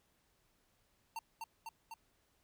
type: tone with echo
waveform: square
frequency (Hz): 907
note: A#5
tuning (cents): -48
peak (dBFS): -40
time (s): 1.16-1.19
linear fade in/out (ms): 2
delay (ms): 250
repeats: 3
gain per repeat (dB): -2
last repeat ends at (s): 1.94
effects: pink hiss -75 dBFS RMS until 2.43 s